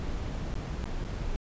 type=noise with dropouts; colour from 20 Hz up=brown; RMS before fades=-33 dBFS; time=0-1.36 s; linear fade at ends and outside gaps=0 ms; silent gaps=0.54-0.554 / 0.664-0.667 / 0.841-0.856 / 1.04-1.049 s; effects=resampled to 16000 Hz